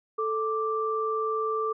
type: tone pair together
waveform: sine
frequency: 439.4 / 1175 Hz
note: A4 / D6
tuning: -2 / +1 cents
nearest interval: octave + perfect fourth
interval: 1703 cents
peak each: -28 dBFS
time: 0.18-1.73 s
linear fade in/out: 10 ms
effects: none